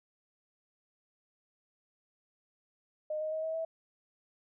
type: tone with pitch steps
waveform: sine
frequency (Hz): 614 / 622.9 / 632 / 641.2 / 650.5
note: D#5 / D#5 / D#5 / E5 / E5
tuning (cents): -23 / +2 / +27 / -48 / -23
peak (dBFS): -32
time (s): 3.1-3.65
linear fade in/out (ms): 5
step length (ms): 110
effects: none